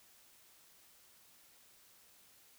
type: silence
effects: white hiss -64 dBFS RMS until 2.58 s